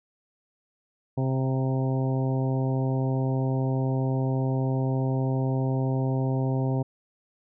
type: harmonic tone with a mistuned harmonic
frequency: 131.9 Hz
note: C3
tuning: 14 cents sharp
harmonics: 1 / 2 / 3 / 4 / 5 / 6 / 7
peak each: -24 / -30 / -34 / -36 / -38 / -40 / -41 dBFS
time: 1.17-6.83 s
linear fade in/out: 10 ms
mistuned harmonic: 6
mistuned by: -18 cents
effects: none